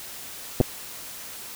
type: clicks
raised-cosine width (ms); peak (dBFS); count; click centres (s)
2; -5; 2; 0.603 / 0.611
effects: white hiss -39 dBFS RMS until 1.55 s